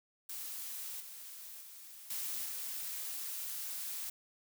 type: noise with level steps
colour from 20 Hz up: blue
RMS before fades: -43 / -49 / -52 / -39 / -41 dBFS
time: 0.29-4.1 s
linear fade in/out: 5 ms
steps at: 1 / 1.61 / 2.1 / 2.45 s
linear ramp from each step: 5 ms
effects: none